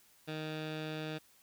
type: tone with low-pass filter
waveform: 15% pulse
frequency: 155.56 Hz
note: D#3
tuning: in tune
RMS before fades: -40 dBFS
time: 0.27-1.19 s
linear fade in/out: 20 ms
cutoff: 3600 Hz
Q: 2.2
effects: white hiss -65 dBFS RMS until 1.42 s